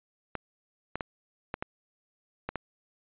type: clicks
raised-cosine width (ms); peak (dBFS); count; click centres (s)
0.5; -17; 7; 0.353 / 0.956 / 1.008 / 1.541 / 1.625 / 2.49 / 2.557
effects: resampled to 8000 Hz